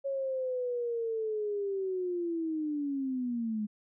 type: linear sweep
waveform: sine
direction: down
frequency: 553 to 207.7 Hz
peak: -30 dBFS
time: 0.04-3.67 s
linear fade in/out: 20 ms
effects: none